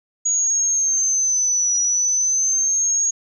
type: linear two-way sweep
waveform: sine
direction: down then up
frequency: 6740 to 5830 to 6640 Hz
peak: -16 dBFS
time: 0.25-3.11 s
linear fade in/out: 10 ms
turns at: 1.79 s
effects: none